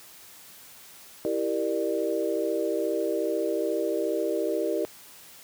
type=chord; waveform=sine; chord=E half-diminished seventh; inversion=none; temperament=equal with one note detuned; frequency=329.6 / 392 / 466.2 / 596.2 Hz; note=E4 / G4 / Bb4 / D5; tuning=0 / 0 / 0 / +26 cents; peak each=-30 dBFS; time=1.25-4.85 s; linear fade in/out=0 ms; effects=white hiss -49 dBFS RMS until 5.43 s + high-pass 80 Hz 12 dB/octave